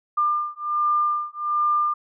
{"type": "beating tone pair", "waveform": "sine", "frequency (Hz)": [1198, 1199.3], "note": ["D6", "D6"], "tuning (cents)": [34, 36], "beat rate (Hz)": 1.3, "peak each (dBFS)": -23, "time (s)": [0.17, 1.94], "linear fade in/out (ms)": 10, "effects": []}